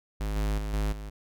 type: tone with level steps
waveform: square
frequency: 51.91 Hz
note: G#1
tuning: in tune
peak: -29 / -26 / -31 / -26 / -37 dBFS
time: 0.2-1.1 s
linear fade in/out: 10 ms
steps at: 0.36 / 0.58 / 0.73 / 0.92 s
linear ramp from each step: 5 ms
effects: none